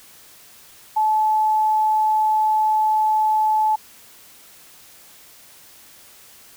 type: tone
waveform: sine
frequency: 864 Hz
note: A5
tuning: 32 cents flat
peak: -15 dBFS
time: 0.96-3.76 s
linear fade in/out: 10 ms
effects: white hiss -47 dBFS RMS until 6.56 s